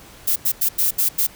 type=noise bursts at uneven times; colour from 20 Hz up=violet; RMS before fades=-18 dBFS; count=6; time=0.27-0.36 / 0.45-0.52 / 0.61-0.69 / 0.78-0.91 / 0.98-1.09 / 1.18-1.27 s; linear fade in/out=10 ms; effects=pink hiss -44 dBFS RMS until 1.35 s